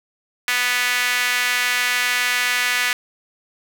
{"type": "tone with high-pass filter", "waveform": "sawtooth", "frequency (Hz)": 246.9, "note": "B3", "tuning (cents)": 0, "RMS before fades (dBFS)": -20, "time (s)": [0.48, 2.93], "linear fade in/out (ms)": 2, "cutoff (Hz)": 1900, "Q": 2.2, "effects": []}